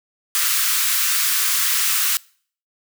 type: high-pass noise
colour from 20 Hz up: white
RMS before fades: -19 dBFS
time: 0.35-2.17 s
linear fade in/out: 0 ms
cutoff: 1100 Hz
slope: 48 dB/octave
effects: noise-tail reverb RT60 0.5 s tail -24 dB re dry